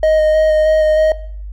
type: tone with vibrato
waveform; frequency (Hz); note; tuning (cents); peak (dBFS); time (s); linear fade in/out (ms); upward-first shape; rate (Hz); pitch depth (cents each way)
triangle; 622.3; D#5; 0; -7; 0.03-1.12; 2; square; 3.2; 10
effects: noise-tail reverb RT60 0.6 s tail -19 dB re dry + added 50 Hz sine -25 dBFS peak until 1.52 s